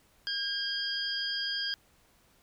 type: tone cluster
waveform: sine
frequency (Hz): 1613 / 3224 / 4698 / 4952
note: G6 / G7 / D8 / D#8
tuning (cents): +49 / +48 / 0 / -9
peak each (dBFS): -36 / -36 / -38 / -35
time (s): 0.27-1.74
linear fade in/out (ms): 0
effects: pink hiss -65 dBFS RMS until 2.42 s